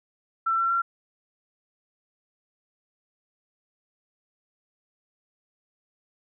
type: tone with pitch steps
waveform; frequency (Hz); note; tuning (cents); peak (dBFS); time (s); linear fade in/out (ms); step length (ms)
sine; 1340 / 1354 / 1368.2; E6 / E6 / F6; +28 / +46 / -36; -21; 0.46-0.82; 10; 120
effects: none